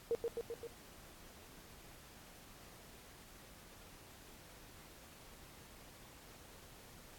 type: tone with echo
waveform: sine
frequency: 466.2 Hz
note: A#4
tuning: in tune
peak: -31 dBFS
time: 0.11-0.15 s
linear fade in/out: 0 ms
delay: 130 ms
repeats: 4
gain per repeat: -3 dB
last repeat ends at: 0.67 s
effects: pink hiss -58 dBFS RMS until 7.18 s + AAC 64 kbps